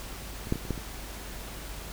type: clicks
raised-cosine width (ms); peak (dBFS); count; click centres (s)
3; -25 / -12 / -22 / -26 / -16 / -25; 6; 0.471 / 0.524 / 0.557 / 0.652 / 0.707 / 0.778
effects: added 50 Hz sine -41 dBFS peak until 1.92 s + pink hiss -42 dBFS RMS until 1.92 s